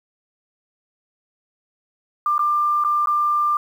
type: tone with dropouts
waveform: sine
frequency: 1191 Hz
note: D6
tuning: 24 cents sharp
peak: -16 dBFS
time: 2.26-3.57 s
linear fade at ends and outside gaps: 2 ms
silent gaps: 2.381-2.392 / 2.839-2.847 / 3.059-3.071 s
effects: 8-bit